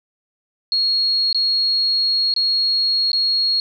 sine tone with dropouts, 4300 Hz, C8, 47 cents sharp, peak -15 dBFS, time 0.72-3.6 s, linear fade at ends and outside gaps 1 ms, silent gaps 1.328-1.346 / 2.339-2.363 / 3.117-3.131 s, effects none

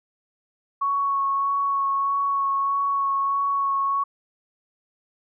sine tone with vibrato, 1108.7 Hz, C#6, in tune, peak -20 dBFS, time 0.81-4.04 s, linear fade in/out 10 ms, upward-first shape sine, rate 1.6 Hz, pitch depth 13 cents each way, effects none

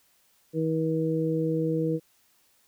harmonic tone, 160.3 Hz, E3, 48 cents flat, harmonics 1 / 2 / 3, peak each -28 / -28 / -28 dBFS, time 0.53-2 s, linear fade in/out 50 ms, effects white hiss -65 dBFS RMS until 2.67 s

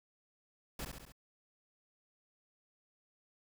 pink noise with echo, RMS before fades -41 dBFS, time 0.79-0.85 s, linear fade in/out 5 ms, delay 68 ms, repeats 4, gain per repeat -4 dB, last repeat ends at 1.122 s, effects none

